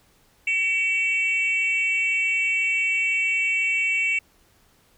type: tone pair together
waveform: sine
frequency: 2268 / 2697 Hz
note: C#7 / E7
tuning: +39 / +39 cents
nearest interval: minor third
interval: 300 cents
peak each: -21 dBFS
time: 0.47-4.19 s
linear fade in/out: 5 ms
effects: tanh soft clip ceiling -16 dBFS + pink hiss -60 dBFS RMS until 4.97 s